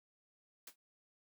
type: noise with exponential decay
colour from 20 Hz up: white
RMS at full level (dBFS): -45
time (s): 0.67-0.76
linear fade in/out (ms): 5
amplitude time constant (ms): 19
effects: high-pass 200 Hz 12 dB/octave